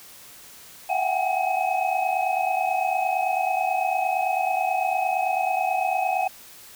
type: tone cluster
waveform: sine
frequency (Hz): 665 / 740 / 769 / 819 / 2548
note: E5 / F#5 / G5 / G#5 / D#7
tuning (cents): +15 / 0 / -33 / -24 / +41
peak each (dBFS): -31 / -24 / -27 / -29 / -31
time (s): 0.89-6.28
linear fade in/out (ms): 10
effects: white hiss -46 dBFS RMS until 6.75 s